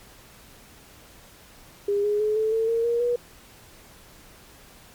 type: tone with pitch steps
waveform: sine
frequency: 405.7 / 415.9 / 426.4 / 437.1 / 448.1 / 459.3 / 470.9 / 482.7 Hz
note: G#4 / G#4 / G#4 / A4 / A4 / A#4 / A#4 / B4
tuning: -41 / +2 / +46 / -11 / +32 / -26 / +18 / -40 cents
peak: -20 dBFS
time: 1.88-3.16 s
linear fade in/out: 5 ms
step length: 160 ms
effects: pink hiss -50 dBFS RMS until 4.94 s + MP3 96 kbps